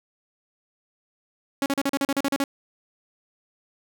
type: tone bursts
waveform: sawtooth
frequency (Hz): 277.2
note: C#4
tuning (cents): 0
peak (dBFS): -17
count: 11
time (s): 1.62-2.44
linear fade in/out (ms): 2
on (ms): 40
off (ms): 38
effects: none